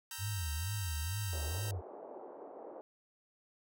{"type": "chord", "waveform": "5% pulse", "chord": "E diminished", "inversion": "second", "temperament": "equal", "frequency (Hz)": [932.3, 1318.5, 1568], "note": ["Bb5", "E6", "G6"], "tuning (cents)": [0, 0, 0], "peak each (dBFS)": [-34, -37, -34], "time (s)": [0.11, 1.71], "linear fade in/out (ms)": 2}
{"type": "tone with vibrato", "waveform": "sine", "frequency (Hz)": 89.1, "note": "F2", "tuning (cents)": 35, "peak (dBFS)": -35, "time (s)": [0.18, 1.82], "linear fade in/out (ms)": 50, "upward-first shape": "sine", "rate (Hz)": 2.2, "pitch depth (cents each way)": 300}
{"type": "band-pass noise", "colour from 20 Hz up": "pink", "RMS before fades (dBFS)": -49, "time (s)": [1.33, 2.81], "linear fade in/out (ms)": 0, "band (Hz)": [370, 790], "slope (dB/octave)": 24}
{"effects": []}